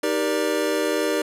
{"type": "chord", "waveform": "square", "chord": "Eb major seventh", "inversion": "none", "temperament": "equal with one note detuned", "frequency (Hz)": [311.1, 392, 475.1, 587.3], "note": ["Eb4", "G4", "Bb4", "D5"], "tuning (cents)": [0, 0, 33, 0], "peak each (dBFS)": -27, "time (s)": [0.03, 1.22], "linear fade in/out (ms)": 5, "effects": ["resampled to 32000 Hz"]}